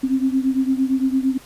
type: beating tone pair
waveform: sine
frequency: 261.6 / 270.4 Hz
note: C4 / C#4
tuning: 0 / -43 cents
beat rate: 8.8 Hz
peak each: -18 / -21 dBFS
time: 0.03-1.38 s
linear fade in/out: 10 ms
effects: pink hiss -45 dBFS RMS until 1.45 s + resampled to 32000 Hz